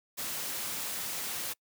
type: noise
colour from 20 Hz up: white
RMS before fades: -36 dBFS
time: 0.17-1.54 s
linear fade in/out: 20 ms
effects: noise-tail reverb RT60 0.1 s tail -26 dB re dry + high-pass 100 Hz 12 dB/octave